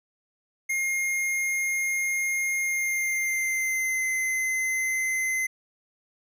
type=tone with pitch glide; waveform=square; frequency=2133 to 2057 Hz; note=C7 to C7; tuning=+33 to -30 cents; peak=-25 dBFS; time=0.69-5.47 s; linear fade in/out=10 ms; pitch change=-63 cents; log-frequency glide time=2.6-4.06 s; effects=none